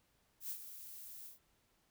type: noise with ADSR envelope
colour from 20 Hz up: violet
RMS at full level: -41 dBFS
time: 0.4-1.39 s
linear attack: 100 ms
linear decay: 71 ms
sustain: -10 dB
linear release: 130 ms
effects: pink hiss -75 dBFS RMS until 1.9 s